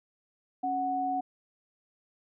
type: tone pair together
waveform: sine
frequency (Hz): 275.6 / 740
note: C#4 / F#5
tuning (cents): -10 / 0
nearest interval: octave + perfect fourth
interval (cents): 1710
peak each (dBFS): -35 / -28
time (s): 0.63-1.21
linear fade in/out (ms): 10
effects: none